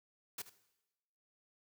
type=noise with echo; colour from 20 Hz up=white; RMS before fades=-42 dBFS; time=0.38-0.42 s; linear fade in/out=5 ms; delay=77 ms; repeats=1; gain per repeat=-14 dB; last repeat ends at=0.497 s; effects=noise-tail reverb RT60 1.0 s tail -17 dB re dry + high-pass 80 Hz 12 dB/octave